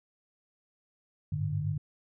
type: tone cluster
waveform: sine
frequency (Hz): 98.2 / 106.4 / 149.2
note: G2 / G#2 / D3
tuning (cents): +4 / +42 / +28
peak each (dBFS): -34 / -35 / -31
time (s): 1.32-1.78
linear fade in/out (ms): 5
effects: none